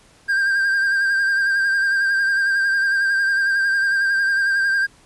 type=tone with vibrato; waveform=triangle; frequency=1590 Hz; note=G6; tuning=24 cents sharp; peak=-14 dBFS; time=0.28-4.87 s; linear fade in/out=20 ms; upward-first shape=sine; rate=11 Hz; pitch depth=34 cents each way; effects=pink hiss -52 dBFS RMS until 5.05 s + resampled to 24000 Hz